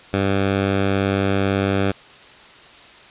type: tone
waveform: 10% pulse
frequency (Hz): 98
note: G2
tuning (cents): 0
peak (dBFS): -9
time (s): 0.13-1.92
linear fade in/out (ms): 10
effects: white hiss -44 dBFS RMS until 3.1 s + resampled to 8000 Hz